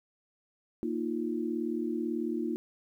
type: chord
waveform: sine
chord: Bb suspended fourth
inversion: none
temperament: equal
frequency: 233.1 / 311.1 / 349.2 Hz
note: Bb3 / Eb4 / F4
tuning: 0 / 0 / 0 cents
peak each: -34 dBFS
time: 0.83-2.56 s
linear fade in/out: 0 ms
effects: 11-bit